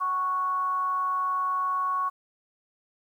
sine tone with frequency modulation, 1108.7 Hz, C#6, in tune, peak -24 dBFS, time 0-2.1 s, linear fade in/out 20 ms, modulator 360 Hz, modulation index 0.26, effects 10-bit

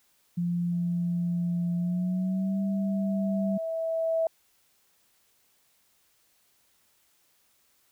sine tone with pitch glide, 173.7 to 196.1 Hz, F3 to G3, -9 to +1 cents, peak -25 dBFS, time 0.37-3.58 s, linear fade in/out 10 ms, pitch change +210 cents, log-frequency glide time 1.76-2.61 s
sine tone with exponential growth, 653 Hz, E5, 17 cents flat, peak -22 dBFS, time 0.72-4.27 s, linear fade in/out 2 ms, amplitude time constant 770 ms
effects white hiss -67 dBFS RMS until 7.91 s

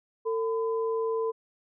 sine tone pair together, 449.9 / 1010 Hz, A4 / B5, +39 / +39 cents, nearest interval octave + major second, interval 1400 cents, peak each -26 / -35 dBFS, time 0.25-1.32 s, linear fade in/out 20 ms, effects none

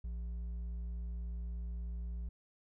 sine tone with hard clipping, 58.27 Hz, A#1, in tune, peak -39 dBFS, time 0.04-2.29 s, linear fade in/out 5 ms, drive 4 dB, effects none

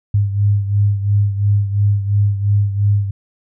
sine beating tone pair, 101.2 / 104.1 Hz, G#2 / G#2, -44 / +5 cents, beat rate 2.9 Hz, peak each -13 / -19 dBFS, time 0.14-3.11 s, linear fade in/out 5 ms, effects none

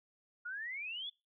sine exponential sweep, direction up, 1402 to 3520 Hz, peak -39 dBFS, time 0.45-1.1 s, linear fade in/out 10 ms, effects noise-tail reverb RT60 0.3 s tail -26 dB re dry

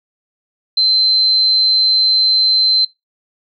sine tone with amplitude modulation, 4100 Hz, C8, 36 cents flat, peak -8 dBFS, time 0.77-2.85 s, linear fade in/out 5 ms, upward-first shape sine, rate 100 Hz, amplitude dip 40%, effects noise-tail reverb RT60 0.2 s tail -23 dB re dry

